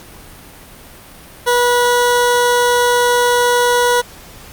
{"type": "tone", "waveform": "20% pulse", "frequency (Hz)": 486.4, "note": "B4", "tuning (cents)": -26, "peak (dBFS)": -6, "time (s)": [1.46, 4.02], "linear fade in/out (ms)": 20, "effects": ["pink hiss -38 dBFS RMS until 4.52 s", "Opus 48 kbps"]}